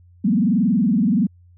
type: tone with frequency modulation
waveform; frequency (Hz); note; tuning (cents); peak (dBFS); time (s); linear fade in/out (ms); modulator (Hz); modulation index
sine; 214.4; A3; -45; -14; 0.24-1.27; 10; 21.3; 1.7
effects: added 88 Hz sine -47 dBFS peak until 1.57 s